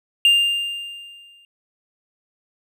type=tone with exponential decay; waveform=triangle; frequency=2800 Hz; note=F7; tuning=4 cents sharp; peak=-8 dBFS; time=0.25-1.45 s; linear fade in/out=1 ms; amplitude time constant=260 ms; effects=none